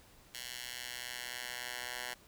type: tone with high-pass filter sweep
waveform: 10% pulse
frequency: 123.47 Hz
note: B2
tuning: in tune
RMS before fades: -43 dBFS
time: 0.34-2.14 s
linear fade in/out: 5 ms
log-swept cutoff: 2800 to 1300 Hz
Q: 0.91
effects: pink hiss -61 dBFS RMS until 2.27 s

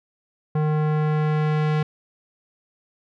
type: tone with low-pass filter sweep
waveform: square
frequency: 153 Hz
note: D#3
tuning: 29 cents flat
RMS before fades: -21 dBFS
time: 0.55-1.83 s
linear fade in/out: 5 ms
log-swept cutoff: 1100 to 2900 Hz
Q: 0.8
effects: none

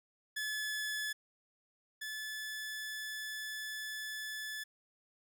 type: tone pair in turn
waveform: sawtooth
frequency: 1719 / 1730 Hz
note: A6 / A6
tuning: -41 / -30 cents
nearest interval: unison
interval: 11 cents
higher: second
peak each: -32 / -36 dBFS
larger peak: first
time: 0.36-1.13 / 2.01-4.64 s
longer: second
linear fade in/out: 10 ms
effects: none

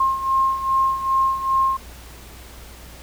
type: beating tone pair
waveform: sine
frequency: 1065 / 1067.5 Hz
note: C6 / C6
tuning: +30 / +34 cents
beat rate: 2.5 Hz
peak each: -23 / -18 dBFS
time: 0-1.77 s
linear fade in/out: 5 ms
effects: added 60 Hz sine -41 dBFS peak until 3.02 s + pink hiss -43 dBFS RMS until 3.02 s

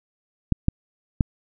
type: clicks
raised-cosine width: 5 ms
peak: -5 dBFS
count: 3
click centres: 0.523 / 0.684 / 1.208 s
effects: none

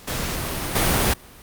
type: noise with level steps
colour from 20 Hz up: pink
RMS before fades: -27 / -19 dBFS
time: 0.07-1.14 s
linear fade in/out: 10 ms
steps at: 0.75 s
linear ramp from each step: 5 ms
effects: pink hiss -45 dBFS RMS until 1.42 s + Opus 48 kbps

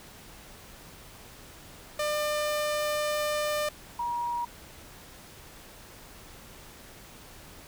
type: tone pair in turn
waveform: sawtooth / sine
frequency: 599 / 953.4 Hz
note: D5 / A#5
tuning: +34 / +39 cents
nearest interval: minor sixth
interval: 805 cents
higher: second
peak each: -23 / -28 dBFS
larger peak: first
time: 1.99-3.69 / 3.99-4.45 s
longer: first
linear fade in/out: 5 ms
effects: pink hiss -49 dBFS RMS until 7.67 s

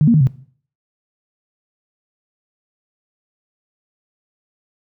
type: tone with pitch steps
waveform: sine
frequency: 151.5 / 233.4 / 152.9 / 132.1 Hz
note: D#3 / A#3 / D#3 / C3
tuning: -46 / +2 / -30 / +17 cents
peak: -8 dBFS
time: 0.01-0.27 s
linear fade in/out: 0 ms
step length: 65 ms
effects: noise-tail reverb RT60 0.5 s tail -18 dB re dry + high-pass 80 Hz 12 dB/octave

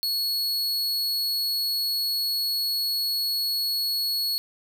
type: tone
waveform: 45% pulse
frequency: 4360 Hz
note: C#8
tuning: 29 cents flat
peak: -23 dBFS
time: 0.03-4.38 s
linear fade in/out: 0 ms
effects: 10-bit

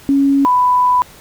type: tone pair in turn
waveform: sine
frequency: 277.2 / 994.1 Hz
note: C#4 / B5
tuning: 0 / +11 cents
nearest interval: octave + minor seventh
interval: 2211 cents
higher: second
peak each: -9 dBFS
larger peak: neither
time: 0.09-0.45 / 0.45-1.02 s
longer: second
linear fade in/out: 0 ms
effects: pink hiss -41 dBFS RMS until 1.2 s

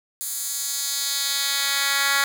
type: tone with high-pass filter sweep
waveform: 10% pulse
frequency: 278.7 Hz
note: C#4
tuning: 9 cents sharp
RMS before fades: -24 dBFS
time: 0.21-2.24 s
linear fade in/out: 0 ms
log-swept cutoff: 9200 to 1700 Hz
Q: 1.1
effects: none

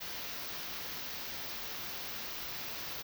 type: band-stop noise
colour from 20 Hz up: white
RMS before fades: -41 dBFS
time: 0-3.03 s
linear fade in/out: 20 ms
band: 6000 to 14000 Hz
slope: 48 dB/octave
effects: none

